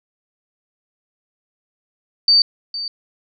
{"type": "tone with echo", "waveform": "sine", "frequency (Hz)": 4600, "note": "D8", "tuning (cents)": -37, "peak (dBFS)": -9, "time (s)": [2.28, 2.42], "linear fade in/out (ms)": 2, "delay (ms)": 460, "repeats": 1, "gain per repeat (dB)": -14, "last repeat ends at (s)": 2.88, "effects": []}